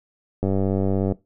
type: click train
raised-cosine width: 2 ms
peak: -10 dBFS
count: 68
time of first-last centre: 0.43-1.122 s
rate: 96.8 Hz
effects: noise-tail reverb RT60 0.2 s tail -18 dB re dry